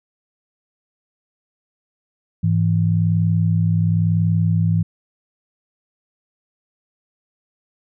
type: tone pair together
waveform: sine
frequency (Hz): 103.8 / 164.77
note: G#2 / E3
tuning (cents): 0 / 0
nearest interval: minor sixth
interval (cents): 800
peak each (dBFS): -17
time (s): 2.43-4.83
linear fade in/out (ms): 10
effects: none